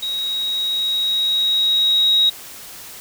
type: tone with level ramp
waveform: sine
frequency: 3802 Hz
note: A#7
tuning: 33 cents sharp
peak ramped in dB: -21 to -11 dBFS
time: 0.02-2.3 s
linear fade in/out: 10 ms
effects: white hiss -37 dBFS RMS until 3 s

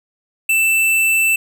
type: tone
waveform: square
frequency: 2658 Hz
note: E7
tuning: 14 cents sharp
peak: -13 dBFS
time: 0.49-1.36 s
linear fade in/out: 5 ms
effects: none

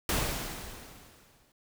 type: noise with exponential decay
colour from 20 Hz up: pink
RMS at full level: -27 dBFS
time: 0.09-1.52 s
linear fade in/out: 2 ms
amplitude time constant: 310 ms
effects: none

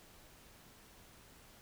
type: silence
effects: pink hiss -60 dBFS RMS until 1.61 s

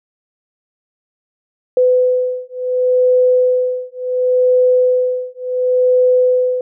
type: beating tone pair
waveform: sine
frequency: 503 / 503.7 Hz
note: B4 / B4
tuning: +32 / +34 cents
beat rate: 0.7 Hz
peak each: -14 dBFS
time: 1.77-6.61 s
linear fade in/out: 2 ms
effects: none

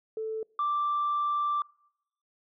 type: tone pair in turn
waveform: sine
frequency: 440 / 1174.7 Hz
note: A4 / D6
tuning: 0 / 0 cents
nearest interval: octave + perfect fourth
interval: 1700 cents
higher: second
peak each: -30 / -24 dBFS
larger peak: second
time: 0.17-0.43 / 0.59-1.62 s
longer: second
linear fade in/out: 2 ms
effects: noise-tail reverb RT60 0.8 s tail -26 dB re dry + tanh soft clip ceiling -22 dBFS

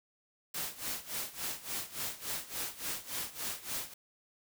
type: noise with tremolo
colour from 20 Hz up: white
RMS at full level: -36 dBFS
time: 0.54-3.94 s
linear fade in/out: 5 ms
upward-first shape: sine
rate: 3.5 Hz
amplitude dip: 85%
effects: none

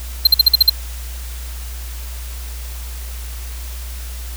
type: tone bursts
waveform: square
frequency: 4149 Hz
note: C8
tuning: 15 cents flat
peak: -5 dBFS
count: 7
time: 0.25-0.697 s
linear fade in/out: 5 ms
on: 21 ms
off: 50 ms
effects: added 60 Hz sine -26 dBFS peak until 4.36 s + white hiss -36 dBFS RMS until 4.36 s

